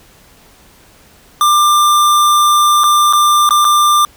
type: tone with dropouts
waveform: square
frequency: 1190 Hz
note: D6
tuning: 22 cents sharp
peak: -8 dBFS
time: 1.41-4.05 s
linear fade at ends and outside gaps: 1 ms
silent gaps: 2.836-2.84 / 3.127-3.133 / 3.491-3.507 / 3.646-3.65 s
effects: pink hiss -45 dBFS RMS until 4.16 s